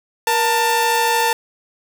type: tone pair together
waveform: sawtooth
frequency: 472.5 / 892 Hz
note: A#4 / A5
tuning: +23 / +23 cents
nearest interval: major seventh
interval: 1100 cents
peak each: -17 / -12 dBFS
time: 0.27-1.33 s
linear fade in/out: 2 ms
effects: none